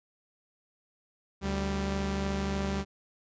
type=tone pair together; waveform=sawtooth; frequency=73.14 / 196 Hz; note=D2 / G3; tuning=-7 / 0 cents; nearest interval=octave + perfect fourth; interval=1707 cents; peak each=-29 / -27 dBFS; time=1.41-2.85 s; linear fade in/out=50 ms; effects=resampled to 16000 Hz